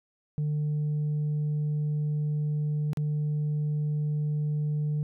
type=tone with dropouts; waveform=sine; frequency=150 Hz; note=D3; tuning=37 cents sharp; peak=-23 dBFS; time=0.38-5.03 s; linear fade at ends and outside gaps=0 ms; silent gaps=2.932-2.972 s; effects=tanh soft clip ceiling -24 dBFS